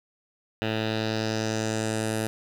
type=tone with low-pass filter sweep; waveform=10% pulse; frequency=110 Hz; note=A2; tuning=in tune; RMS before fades=-28 dBFS; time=0.62-2.27 s; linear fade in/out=0 ms; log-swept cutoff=3100 to 11000 Hz; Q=2.5; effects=8-bit